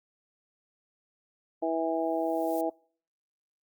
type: harmonic tone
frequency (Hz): 163.3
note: E3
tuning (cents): -16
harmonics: 2 / 3 / 4 / 5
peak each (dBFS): -31 / -34 / -30 / -34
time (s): 1.62-2.7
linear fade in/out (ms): 10
type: noise with exponential growth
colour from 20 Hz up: violet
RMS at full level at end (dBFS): -42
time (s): 1.82-2.61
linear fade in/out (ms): 2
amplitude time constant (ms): 170
effects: noise-tail reverb RT60 0.5 s tail -26 dB re dry + Opus 48 kbps